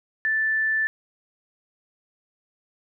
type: tone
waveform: sine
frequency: 1760 Hz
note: A6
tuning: in tune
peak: -20 dBFS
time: 0.25-0.87 s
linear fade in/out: 0 ms
effects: none